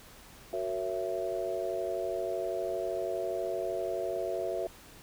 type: chord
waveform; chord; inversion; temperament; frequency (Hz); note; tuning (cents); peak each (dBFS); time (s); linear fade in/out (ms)
sine; F# dominant seventh; none; just; 370 / 462.5 / 555 / 666; F#4 / A#4 / C#5 / E5; 0 / -14 / +2 / +18; -36 / -38 / -38 / -34; 0.53-4.67; 2
effects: pink hiss -53 dBFS RMS until 5.02 s